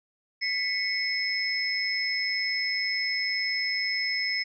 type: tone cluster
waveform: sine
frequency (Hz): 1999 / 2201 / 5190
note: B6 / C#7 / E8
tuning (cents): +20 / -13 / -28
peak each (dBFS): -31 / -30 / -29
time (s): 0.41-4.44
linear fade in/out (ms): 20
effects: none